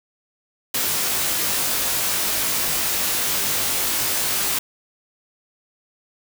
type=noise with comb filter; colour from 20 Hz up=white; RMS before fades=-22 dBFS; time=0.74-4.59 s; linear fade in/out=5 ms; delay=20 ms; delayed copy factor=+0.75; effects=none